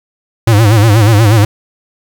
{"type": "tone with vibrato", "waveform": "square", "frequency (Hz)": 108.2, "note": "A2", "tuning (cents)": -29, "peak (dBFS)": -5, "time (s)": [0.47, 1.45], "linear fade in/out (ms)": 5, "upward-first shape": "sine", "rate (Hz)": 8.3, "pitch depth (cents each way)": 130, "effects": ["7-bit"]}